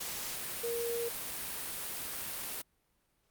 sine tone in noise, 469.2 Hz, A#4, 11 cents sharp, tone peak -33 dBFS, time 0.63-1.09 s, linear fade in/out 10 ms, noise white, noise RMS -39 dBFS, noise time 0-2.62 s, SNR +3 dB, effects pink hiss -75 dBFS RMS until 3.3 s + Opus 48 kbps

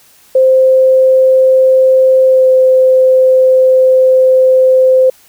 sine tone with pitch glide, 522 to 518.1 Hz, C5 to C5, -4 to -17 cents, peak -4 dBFS, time 0.35-5.1 s, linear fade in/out 5 ms, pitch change -13 cents, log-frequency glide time 2.26-2.48 s, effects white hiss -45 dBFS RMS until 5.28 s

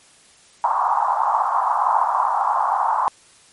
white band-pass noise, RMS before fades -19 dBFS, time 0.64-3.08 s, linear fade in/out 0 ms, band 780 to 1100 Hz, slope 48 dB/octave, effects white hiss -51 dBFS RMS until 3.52 s + MP3 48 kbps

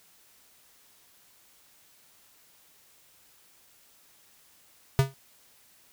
square tone with exponential decay, 135.1 Hz, C#3, 44 cents flat, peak -15 dBFS, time 4.99-5.14 s, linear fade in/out 0 ms, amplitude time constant 31 ms, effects white hiss -60 dBFS RMS until 5.92 s

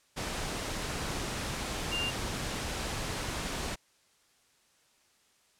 sine tone in noise, 2794 Hz, F7, in tune, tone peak -31 dBFS, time 1.91-2.11 s, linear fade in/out 20 ms, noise pink, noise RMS -35 dBFS, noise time 0.16-3.76 s, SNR +1 dB, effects white hiss -67 dBFS RMS until 5.59 s + low-pass 9000 Hz 12 dB/octave

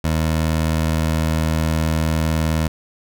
20% pulse tone, 79.6 Hz, D#2, 40 cents sharp, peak -12 dBFS, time 0.04-2.68 s, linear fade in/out 5 ms, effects none

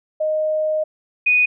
sine tone pair in turn, 620 / 2480 Hz, D#5 / D#7, -6 / -6 cents, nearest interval 2 octaves, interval 2400 cents, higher second, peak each -17 / -12 dBFS, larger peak second, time 0.2-0.84 / 1.26-1.46 s, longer first, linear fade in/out 10 ms, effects none

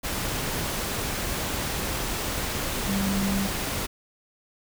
sine tone in noise, 196 Hz, G3, in tune, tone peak -24 dBFS, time 2.87-3.48 s, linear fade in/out 20 ms, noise pink, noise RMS -29 dBFS, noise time 0.03-3.87 s, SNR +2 dB, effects none

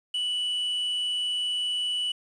triangle tone with amplitude modulation, 2960 Hz, F#7, in tune, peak -23 dBFS, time 0.14-2.12 s, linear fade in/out 5 ms, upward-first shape sine, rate 175 Hz, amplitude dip 25%, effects resampled to 24000 Hz + 9-bit

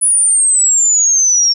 sine exponential sweep, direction down, 10010 to 5470 Hz, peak -8 dBFS, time 0.01-1.54 s, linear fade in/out 20 ms, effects none

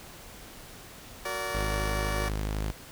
15% pulse chord, Gb augmented, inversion none, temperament just, 370 / 462.5 / 578.1 Hz, Gb4 / Bb4 / D5, 0 / -14 / -27 cents, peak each -31 / -32 / -27 dBFS, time 1.25-2.29 s, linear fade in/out 5 ms
sawtooth tone, 52.1 Hz, G#1, 6 cents sharp, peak -25 dBFS, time 1.54-2.72 s, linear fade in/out 10 ms
effects pink hiss -47 dBFS RMS until 2.91 s

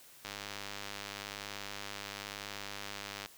click train, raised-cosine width 0.2 ms, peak -23 dBFS, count 305, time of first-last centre 0.25-3.26 s, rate 101 Hz, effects white hiss -57 dBFS RMS until 3.37 s

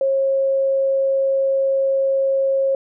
sine tone, 541 Hz, C#5, 42 cents flat, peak -15 dBFS, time 0.01-2.75 s, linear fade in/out 2 ms, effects none

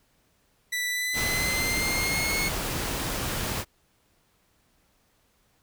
sawtooth tone with pitch glide, 1974 to 2178 Hz, B6 to C#7, -1 to -31 cents, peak -23 dBFS, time 0.72-2.49 s, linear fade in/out 10 ms, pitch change +170 cents, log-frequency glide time 0.89-2.33 s
pink noise, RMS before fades -30 dBFS, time 1.13-3.65 s, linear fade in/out 50 ms
effects pink hiss -67 dBFS RMS until 5.62 s

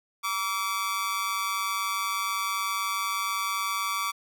sawtooth tone with amplitude modulation, 1151 Hz, D6, 35 cents flat, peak -20 dBFS, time 0.23-4.12 s, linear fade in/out 20 ms, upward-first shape sine, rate 201 Hz, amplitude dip 70%, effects none

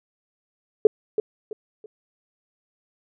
sine tone with echo, 428.6 Hz, A4, 45 cents flat, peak -8 dBFS, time 0.85-0.87 s, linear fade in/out 2 ms, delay 330 ms, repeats 3, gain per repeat -10 dB, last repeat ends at 1.86 s, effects none

